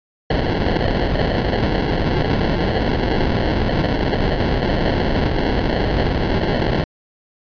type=noise with sample-and-hold; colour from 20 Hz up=pink; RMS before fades=-18 dBFS; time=0.3-6.84 s; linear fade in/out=5 ms; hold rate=1225 Hz; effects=resampled to 11025 Hz